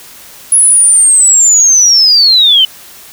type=linear sweep; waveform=sine; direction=down; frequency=10520 to 2991 Hz; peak=-3 dBFS; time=0.52-2.65 s; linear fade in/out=2 ms; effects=white hiss -34 dBFS RMS until 3.12 s